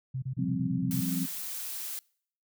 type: tone bursts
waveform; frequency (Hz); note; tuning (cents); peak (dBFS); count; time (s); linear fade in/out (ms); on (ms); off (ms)
sine; 130.81; C3; 0; -30; 8; 0.14-1.015; 10; 84; 29
type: chord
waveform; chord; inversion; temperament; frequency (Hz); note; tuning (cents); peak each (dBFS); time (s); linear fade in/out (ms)
sine; F suspended second; none; equal; 174.61 / 196 / 261.6; F3 / G3 / C4; 0 / 0 / 0; -31 / -35 / -32; 0.38-1.26; 10
type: noise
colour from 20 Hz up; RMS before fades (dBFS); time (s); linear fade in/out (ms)
blue; -37; 0.91-1.99; 0
effects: noise-tail reverb RT60 0.6 s tail -26 dB re dry